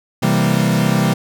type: chord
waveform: 40% pulse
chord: C dominant seventh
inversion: none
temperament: equal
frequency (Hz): 130.81 / 164.81 / 196 / 233.1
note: C3 / E3 / G3 / Bb3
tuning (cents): 0 / 0 / 0 / 0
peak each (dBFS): -18 / -17 / -17 / -20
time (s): 0.22-1.14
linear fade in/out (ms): 10
effects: none